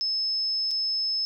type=tone with dropouts; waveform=sine; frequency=5220 Hz; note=E8; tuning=18 cents flat; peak=-24 dBFS; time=0.01-1.25 s; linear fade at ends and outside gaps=0 ms; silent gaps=0.709-0.713 s; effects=none